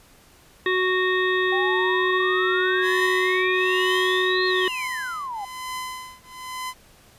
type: harmonic tone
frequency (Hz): 370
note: F#4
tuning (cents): 0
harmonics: 1 / 3 / 5 / 7 / 9 / 10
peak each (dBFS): -22 / -28 / -23 / -36 / -38 / -32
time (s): 0.66-4.68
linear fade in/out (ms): 2
type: exponential two-way sweep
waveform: sine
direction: up then down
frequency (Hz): 770 to 4221 to 770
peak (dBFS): -28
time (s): 1.52-5.45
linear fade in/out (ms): 5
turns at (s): 4.47
type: tone with tremolo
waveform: sawtooth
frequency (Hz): 1018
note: C6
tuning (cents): -48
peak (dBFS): -24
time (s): 2.81-6.74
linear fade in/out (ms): 50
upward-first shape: triangle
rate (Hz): 1.1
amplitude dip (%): 100
effects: pink hiss -53 dBFS RMS until 7.18 s + resampled to 32000 Hz